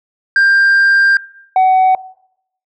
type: tone pair in turn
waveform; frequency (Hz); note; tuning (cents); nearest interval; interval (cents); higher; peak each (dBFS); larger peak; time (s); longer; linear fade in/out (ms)
sine; 1591 / 750.9; G6 / F#5; +25 / +25; octave + minor second; 1300; first; -4; neither; 0.36-1.17 / 1.56-1.95; first; 2
effects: noise-tail reverb RT60 0.7 s tail -21 dB re dry + tanh soft clip ceiling -6 dBFS